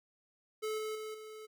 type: tone with level steps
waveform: square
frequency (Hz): 433.1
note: A4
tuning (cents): -27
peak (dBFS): -35 / -37 / -41 / -47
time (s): 0.62-1.47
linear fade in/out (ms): 20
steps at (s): 0.78 / 0.95 / 1.14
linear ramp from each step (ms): 5
effects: none